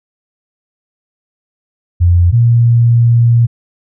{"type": "tone pair in turn", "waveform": "sine", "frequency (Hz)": [87.31, 117.93], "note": ["F2", "A#2"], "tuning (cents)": [0, 21], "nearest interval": "perfect fourth", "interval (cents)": 521, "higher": "second", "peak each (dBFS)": -5, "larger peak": "neither", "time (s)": [[2, 2.32], [2.32, 3.47]], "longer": "second", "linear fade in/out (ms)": 20, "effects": []}